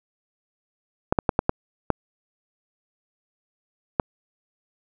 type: clicks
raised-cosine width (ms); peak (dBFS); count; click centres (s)
1; -4; 7; 1.125 / 1.188 / 1.292 / 1.391 / 1.494 / 1.903 / 3.998
effects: none